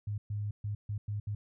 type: tone bursts at uneven times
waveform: sine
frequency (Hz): 103.83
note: G#2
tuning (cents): 0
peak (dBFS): -32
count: 6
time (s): 0.07-0.18 / 0.3-0.51 / 0.64-0.75 / 0.89-0.98 / 1.08-1.2 / 1.27-1.35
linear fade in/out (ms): 5
effects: none